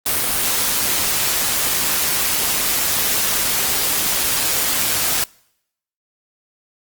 white noise with amplitude modulation, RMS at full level -17 dBFS, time 0.06-5.24 s, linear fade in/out 2 ms, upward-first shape sine, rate 150 Hz, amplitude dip 35%, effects noise-tail reverb RT60 0.8 s tail -26 dB re dry + Opus 32 kbps

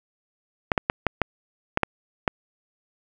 clicks, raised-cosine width 0.5 ms, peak -4 dBFS, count 8, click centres 0.718 / 0.778 / 0.899 / 1.067 / 1.217 / 1.774 / 1.833 / 2.278 s, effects none

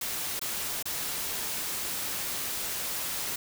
white noise with dropouts, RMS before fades -33 dBFS, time 0.01-3.36 s, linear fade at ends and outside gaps 5 ms, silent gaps 0.395-0.414 / 0.827-0.855 s, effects none

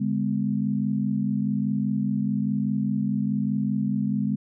sine tone cluster, 144 / 205.1 / 250 Hz, D3 / G#3 / B3, -34 / -21 / +21 cents, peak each -29 / -24 / -28 dBFS, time 0-4.36 s, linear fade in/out 10 ms, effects none

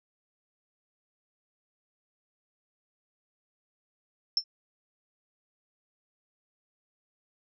sine tone with exponential decay, 5360 Hz, E8, 28 cents sharp, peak -18 dBFS, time 4.37-4.44 s, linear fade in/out 2 ms, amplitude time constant 15 ms, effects none

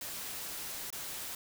white noise with dropouts, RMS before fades -41 dBFS, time 0.01-1.35 s, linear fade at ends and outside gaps 2 ms, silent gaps 0.904-0.926 s, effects none

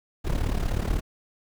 brown noise with amplitude modulation, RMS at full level -22 dBFS, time 0.24-1.01 s, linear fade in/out 20 ms, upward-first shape sine, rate 36.2 Hz, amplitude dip 75%, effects none

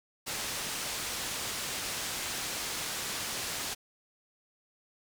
white low-pass noise, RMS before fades -36 dBFS, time 0.26-3.75 s, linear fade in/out 20 ms, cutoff 8100 Hz, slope 12 dB/octave, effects none

